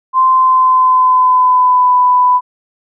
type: tone with pitch glide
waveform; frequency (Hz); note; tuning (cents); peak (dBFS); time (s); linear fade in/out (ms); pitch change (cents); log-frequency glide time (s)
sine; 1039 to 996.1; C6 to B5; -12 to +15; -6; 0.13-2.41; 50; -73; 0.26-1.95
effects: none